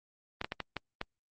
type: clicks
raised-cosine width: 0.3 ms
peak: -18 dBFS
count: 6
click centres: 0.414 / 0.445 / 0.521 / 0.603 / 0.767 / 1.014 s
effects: Opus 32 kbps